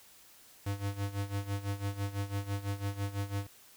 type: tone with tremolo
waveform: square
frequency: 100 Hz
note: G2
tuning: 35 cents sharp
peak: -31 dBFS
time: 0.66-3.47 s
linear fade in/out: 5 ms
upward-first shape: sine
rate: 6 Hz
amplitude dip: 80%
effects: white hiss -58 dBFS RMS until 3.76 s